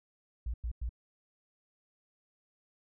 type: tone bursts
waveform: sine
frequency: 58.27 Hz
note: A#1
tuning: in tune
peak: -32 dBFS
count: 3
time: 0.46-0.893 s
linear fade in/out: 5 ms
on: 79 ms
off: 98 ms
effects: none